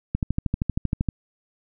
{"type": "click train", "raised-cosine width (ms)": 5, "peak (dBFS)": -10, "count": 13, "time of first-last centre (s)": [0.15, 1.087], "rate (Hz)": 12.8, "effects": []}